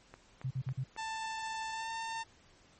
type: click train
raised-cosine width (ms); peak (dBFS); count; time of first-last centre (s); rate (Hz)
0.5; -33; 4; 0.14-0.964; 3.64
type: tone bursts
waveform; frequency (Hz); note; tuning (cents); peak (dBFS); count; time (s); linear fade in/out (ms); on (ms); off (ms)
sine; 130.81; C3; 0; -32; 4; 0.44-0.841; 10; 68; 43
type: tone with pitch glide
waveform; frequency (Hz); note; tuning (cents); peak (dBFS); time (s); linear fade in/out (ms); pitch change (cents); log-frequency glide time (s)
sawtooth; 887 to 904.1; A5 to A5; +14 to +47; -33; 0.97-2.24; 20; +33; 1.71-1.9
effects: pink hiss -63 dBFS RMS until 2.79 s + MP3 32 kbps